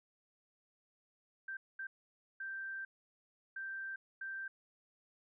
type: tone bursts at uneven times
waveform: sine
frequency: 1568 Hz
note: G6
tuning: in tune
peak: -40 dBFS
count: 5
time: 1.48-1.57 / 1.79-1.87 / 2.4-2.85 / 3.56-3.96 / 4.21-4.48 s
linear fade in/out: 5 ms
effects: none